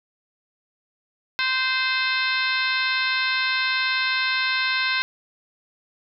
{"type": "harmonic tone", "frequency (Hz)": 519, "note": "C5", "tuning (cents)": -14, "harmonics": [2, 3, 4, 5, 6, 7, 8, 9, 10], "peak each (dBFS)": [-30, -25, -27, -28, -36, -30, -29, -41, -36], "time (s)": [1.39, 5.02], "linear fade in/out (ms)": 0, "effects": []}